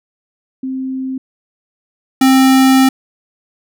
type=tone pair in turn; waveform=sine / square; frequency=262.3 / 264 Hz; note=C4 / C4; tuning=+4 / +16 cents; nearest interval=unison; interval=12 cents; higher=second; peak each=-18 / -7 dBFS; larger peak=second; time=0.63-1.18 / 2.21-2.89 s; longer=second; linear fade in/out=5 ms; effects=none

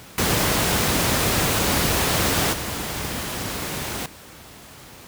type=noise with level steps; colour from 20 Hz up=pink; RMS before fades=-20 / -28 dBFS; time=0.18-4.06 s; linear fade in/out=2 ms; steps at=2.52 s; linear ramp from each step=20 ms; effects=pink hiss -43 dBFS RMS until 5.07 s + high-pass 60 Hz 12 dB/octave

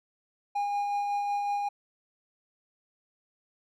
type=tone with tremolo; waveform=triangle; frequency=814 Hz; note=G#5; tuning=35 cents flat; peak=-24 dBFS; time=0.55-1.69 s; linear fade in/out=10 ms; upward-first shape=sine; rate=5.4 Hz; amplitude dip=25%; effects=none

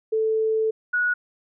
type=tone pair in turn; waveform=sine; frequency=440 / 1460.9 Hz; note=A4 / F#6; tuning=0 / -22 cents; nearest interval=octave + major sixth; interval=2078 cents; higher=second; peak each=-19 dBFS; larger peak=neither; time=0.12-0.71 / 0.93-1.14 s; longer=first; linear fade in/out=10 ms; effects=none

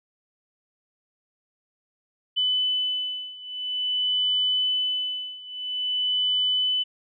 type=beating tone pair; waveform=sine; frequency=3000 / 3000.49 Hz; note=F#7 / F#7; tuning=+23 / +24 cents; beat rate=0.49 Hz; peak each=-25 / -27 dBFS; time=2.36-6.84 s; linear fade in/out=20 ms; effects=none

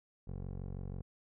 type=tone with low-pass filter; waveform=15% pulse; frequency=46.25 Hz; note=F#1; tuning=in tune; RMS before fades=-42 dBFS; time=0.27-1.02 s; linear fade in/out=10 ms; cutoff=520 Hz; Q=0.6; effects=none

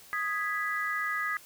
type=chord; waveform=sine; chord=G# minor; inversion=second; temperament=equal; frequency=1244.5 / 1661.2 / 1975.5 Hz; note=D#6 / G#6 / B6; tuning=0 / 0 / 0 cents; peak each=-33 dBFS; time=0.13-1.37 s; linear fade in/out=0 ms; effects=white hiss -53 dBFS RMS until 1.45 s

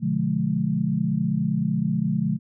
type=chord; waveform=sine; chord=B diminished seventh; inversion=none; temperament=just; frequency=123.47 / 148.16 / 177.8 / 213.4 Hz; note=B2 / D3 / F3 / Ab3; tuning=0 / +16 / +31 / +47 cents; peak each=-31 / -26 / -25 / -25 dBFS; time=0-2.39 s; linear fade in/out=50 ms; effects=none

